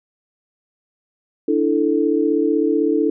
sine chord, D suspended second, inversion none, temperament equal, 293.7 / 329.6 / 440 Hz, D4 / E4 / A4, 0 / 0 / 0 cents, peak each -19 dBFS, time 1.48-3.1 s, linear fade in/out 5 ms, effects none

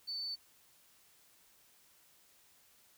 sine tone, 4513 Hz, C#8, 30 cents sharp, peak -37 dBFS, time 0.07-0.36 s, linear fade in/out 20 ms, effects white hiss -66 dBFS RMS until 2.97 s

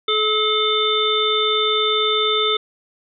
harmonic tone with a mistuned harmonic, 430 Hz, A4, 40 cents flat, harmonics 1 / 3 / 5 / 7 / 8, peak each -21 / -22 / -28 / -29 / -19 dBFS, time 0.08-2.57 s, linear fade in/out 5 ms, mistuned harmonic 8, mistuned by +67 cents, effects none

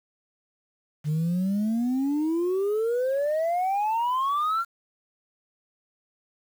sine exponential sweep, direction up, 146.83 to 1396.9 Hz, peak -20 dBFS, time 1.04-4.65 s, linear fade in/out 50 ms, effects tanh soft clip ceiling -21 dBFS + 8-bit

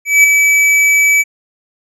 square tone with ADSR envelope, 2296 Hz, D7, 40 cents flat, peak -3 dBFS, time 0.05-1.24 s, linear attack 190 ms, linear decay 4 ms, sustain -5 dB, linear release 35 ms, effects low-pass 11000 Hz 12 dB/octave

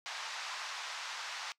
pink band-pass noise, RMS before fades -42 dBFS, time 0.06-1.52 s, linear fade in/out 0 ms, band 880 to 6100 Hz, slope 24 dB/octave, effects noise-tail reverb RT60 0.1 s tail -21 dB re dry

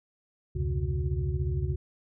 sine tone cluster, 70.2 / 87.6 / 126.7 / 140.5 / 365.7 Hz, C#2 / F2 / B2 / C#3 / F#4, +22 / +6 / +45 / +24 / -20 cents, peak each -30 / -32 / -34 / -33 / -39 dBFS, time 0.55-1.76 s, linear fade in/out 10 ms, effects none

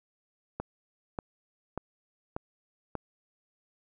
click train, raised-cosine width 1 ms, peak -19 dBFS, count 5, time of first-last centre 0.6-2.953 s, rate 1.7 Hz, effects none

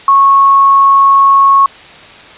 sine tone, 1100 Hz, C#6, 14 cents flat, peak -3 dBFS, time 0.08-1.66 s, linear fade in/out 2 ms, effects white hiss -34 dBFS RMS until 2.37 s + resampled to 8000 Hz

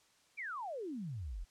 sine exponential sweep, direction down, 2436 to 36.71 Hz, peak -39 dBFS, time 0.37-1.45 s, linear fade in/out 20 ms, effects white hiss -69 dBFS RMS until 1.5 s + low-pass 8000 Hz 12 dB/octave

